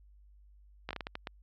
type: slowing click train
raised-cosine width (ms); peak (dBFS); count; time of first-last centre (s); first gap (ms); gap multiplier
0.3; -21; 8; 0.89-1.272; 17; 1.38
effects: added 50 Hz sine -56 dBFS peak until 1.42 s + low-pass 5000 Hz 12 dB/octave